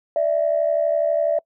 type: tone pair together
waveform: sine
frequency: 588.9 / 661 Hz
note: D5 / E5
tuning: +5 / +5 cents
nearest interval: major second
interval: 200 cents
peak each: -19 dBFS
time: 0.16-1.39 s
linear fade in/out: 2 ms
effects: noise-tail reverb RT60 0.1 s tail -25 dB re dry + tanh soft clip ceiling -9 dBFS